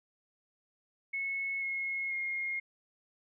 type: tone with pitch steps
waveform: sine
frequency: 2193 / 2167 / 2140 Hz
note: C#7 / C#7 / C7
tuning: -19 / -40 / +38 cents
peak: -32 dBFS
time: 1.13-2.6 s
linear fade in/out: 10 ms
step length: 490 ms
effects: none